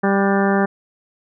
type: harmonic tone with a mistuned harmonic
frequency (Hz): 197.1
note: G3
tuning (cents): +10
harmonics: 1 / 2 / 3 / 4 / 5 / 6 / 7 / 8 / 9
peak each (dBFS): -17 / -20 / -24 / -23 / -30 / -27 / -29 / -28 / -28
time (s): 0.03-0.66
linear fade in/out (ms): 10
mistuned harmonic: 7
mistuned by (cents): +66
effects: none